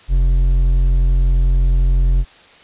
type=tone with hard clipping; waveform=triangle; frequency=44.3 Hz; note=F1; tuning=25 cents sharp; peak=-12 dBFS; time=0.08-2.25 s; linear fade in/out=50 ms; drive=9 dB; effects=white hiss -45 dBFS RMS until 2.63 s + resampled to 8000 Hz